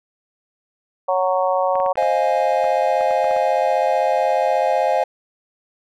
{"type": "harmonic tone", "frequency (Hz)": 185, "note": "F#3", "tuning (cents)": 0, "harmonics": [3, 4, 5, 6], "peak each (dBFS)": [-19, -21, -23, -25], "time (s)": [1.08, 1.93], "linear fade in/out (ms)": 10}
{"type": "clicks", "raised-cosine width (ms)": 0.5, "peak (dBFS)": -20, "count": 11, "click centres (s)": [1.755, 1.801, 1.862, 1.956, 2.026, 2.643, 3.01, 3.109, 3.244, 3.311, 3.365]}
{"type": "chord", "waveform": "triangle", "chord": "F minor seventh", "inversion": "second", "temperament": "equal with one note detuned", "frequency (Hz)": [527.2, 622.3, 698.5, 830.6], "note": ["C5", "Eb5", "F5", "Ab5"], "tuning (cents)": [13, 0, 0, 0], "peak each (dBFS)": -19, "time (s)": [1.97, 5.04], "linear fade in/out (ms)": 5}
{"effects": []}